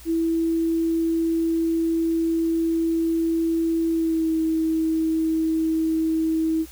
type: tone with pitch glide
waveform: sine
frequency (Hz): 329.2 to 321.1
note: E4 to E4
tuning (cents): -2 to -45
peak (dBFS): -19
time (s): 0.05-6.66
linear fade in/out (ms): 50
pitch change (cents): -43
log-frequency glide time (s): 3.9-4.31
effects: added 60 Hz sine -44 dBFS peak until 6.71 s + white hiss -47 dBFS RMS until 6.71 s